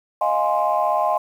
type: chord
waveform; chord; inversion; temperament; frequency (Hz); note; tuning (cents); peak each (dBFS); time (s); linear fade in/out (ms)
sine; F minor seventh; third; equal; 622.3 / 698.5 / 830.6 / 1046.5; Eb5 / F5 / Ab5 / C6; 0 / 0 / 0 / 0; -22; 0.21-1.18; 5
effects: tanh soft clip ceiling -8 dBFS + 8-bit